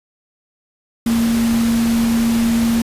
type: tone in noise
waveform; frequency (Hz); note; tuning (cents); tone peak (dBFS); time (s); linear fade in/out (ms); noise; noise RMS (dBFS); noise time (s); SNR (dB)
sine; 230.7; A#3; -18; -13; 1.06-2.82; 5; pink; -26; 1.06-2.82; +10
effects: resampled to 32000 Hz